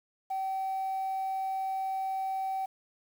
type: tone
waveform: sine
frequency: 768 Hz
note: G5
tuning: 36 cents flat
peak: -28 dBFS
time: 0.3-2.66 s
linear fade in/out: 10 ms
effects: tanh soft clip ceiling -28 dBFS + 9-bit